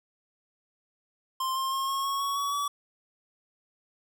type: tone with pitch steps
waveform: square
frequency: 1049 / 1061.8 / 1074.8 / 1087.9 / 1101.2 / 1114.6 / 1128.2 / 1142 Hz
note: C6 / C6 / C6 / C#6 / C#6 / C#6 / C#6 / D6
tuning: +4 / +25 / +46 / -33 / -12 / +9 / +30 / -49 cents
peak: -28 dBFS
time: 1.4-2.68 s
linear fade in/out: 5 ms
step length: 160 ms
effects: none